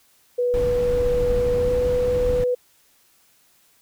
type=tone with pitch glide; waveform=sine; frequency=490 to 495.1 Hz; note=B4 to B4; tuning=-14 to +4 cents; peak=-18 dBFS; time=0.38-2.55 s; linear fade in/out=10 ms; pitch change=+18 cents; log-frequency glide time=1.61-1.68 s
type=noise; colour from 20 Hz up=brown; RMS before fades=-27 dBFS; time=0.54-2.44 s; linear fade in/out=0 ms
effects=white hiss -59 dBFS RMS until 3.81 s